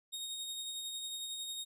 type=tone with tremolo; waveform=sawtooth; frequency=3729 Hz; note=A#7; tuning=in tune; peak=-35 dBFS; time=0.12-1.65 s; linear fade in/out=20 ms; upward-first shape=sine; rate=11 Hz; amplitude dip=30%; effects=resampled to 32000 Hz